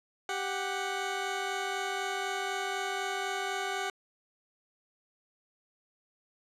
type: tone pair together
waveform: 15% pulse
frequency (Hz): 392 / 740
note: G4 / F#5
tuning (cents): 0 / 0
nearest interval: major seventh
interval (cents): 1100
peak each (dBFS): -28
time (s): 0.29-3.9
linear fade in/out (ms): 2
effects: low-pass 8000 Hz 12 dB/octave